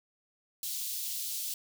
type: high-pass noise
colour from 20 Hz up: white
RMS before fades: -36 dBFS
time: 0.63-1.54 s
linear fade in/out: 2 ms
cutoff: 3300 Hz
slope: 24 dB/octave
effects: none